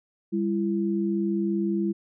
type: tone pair together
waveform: sine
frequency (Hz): 199.4 / 336.3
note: G3 / E4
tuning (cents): +30 / +35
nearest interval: major sixth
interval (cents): 905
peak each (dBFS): -25 / -26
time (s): 0.32-1.93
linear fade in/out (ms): 20
effects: none